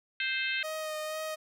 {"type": "harmonic tone", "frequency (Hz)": 523.3, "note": "C5", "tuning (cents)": 0, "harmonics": [3, 4, 5, 6, 7, 8], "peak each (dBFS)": [-34, -35, -34, -38, -40, -43], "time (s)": [0.2, 0.63], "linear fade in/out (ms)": 2}
{"type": "tone with vibrato", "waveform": "sawtooth", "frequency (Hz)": 622.3, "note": "D#5", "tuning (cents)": 0, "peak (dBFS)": -30, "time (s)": [0.63, 1.36], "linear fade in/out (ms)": 20, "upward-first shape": "sine", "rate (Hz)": 2.1, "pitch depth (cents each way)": 18}
{"effects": []}